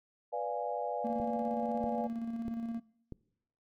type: chord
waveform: sine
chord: B diminished seventh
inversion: none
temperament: equal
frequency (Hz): 493.9 / 587.3 / 698.5 / 830.6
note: B4 / D5 / F5 / Ab5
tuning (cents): 0 / 0 / 0 / 0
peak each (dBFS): -38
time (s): 0.32-2.08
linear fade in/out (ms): 20
type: tone with tremolo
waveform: triangle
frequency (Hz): 230.2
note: A#3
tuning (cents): -22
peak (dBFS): -31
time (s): 1.04-2.8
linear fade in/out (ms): 10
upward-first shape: square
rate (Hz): 17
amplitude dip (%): 35
type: click train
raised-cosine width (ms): 3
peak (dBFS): -29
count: 4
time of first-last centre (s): 1.2-3.123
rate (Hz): 1.56
effects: noise-tail reverb RT60 0.8 s tail -23 dB re dry